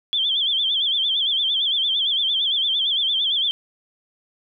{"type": "tone with vibrato", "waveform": "sine", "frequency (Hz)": 3322, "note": "G#7", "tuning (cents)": 0, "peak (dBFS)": -18, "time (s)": [0.13, 3.51], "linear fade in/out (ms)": 0, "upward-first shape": "sine", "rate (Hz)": 8.8, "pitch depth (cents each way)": 120, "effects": []}